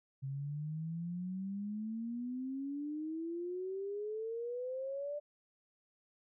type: exponential sweep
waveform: sine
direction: up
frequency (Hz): 133.5 to 594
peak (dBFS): -37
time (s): 0.22-5.2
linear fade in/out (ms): 20
effects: none